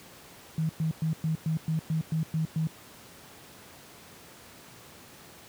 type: tone bursts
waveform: sine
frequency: 159.3 Hz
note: D#3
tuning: 41 cents sharp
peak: -24 dBFS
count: 10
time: 0.58-2.67 s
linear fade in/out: 0 ms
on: 110 ms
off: 110 ms
effects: pink hiss -50 dBFS RMS until 5.48 s + high-pass 100 Hz 12 dB/octave